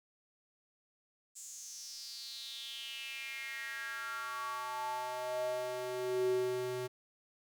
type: tone with high-pass filter sweep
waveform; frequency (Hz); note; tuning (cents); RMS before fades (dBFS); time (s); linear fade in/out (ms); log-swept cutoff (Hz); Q
square; 125.6; B2; +30; -39; 1.35-6.88; 20; 7500 to 260; 5.7
effects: none